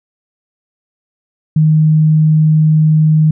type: tone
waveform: sine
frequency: 155.56 Hz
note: D#3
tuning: in tune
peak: -6 dBFS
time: 1.56-3.31 s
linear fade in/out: 5 ms
effects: none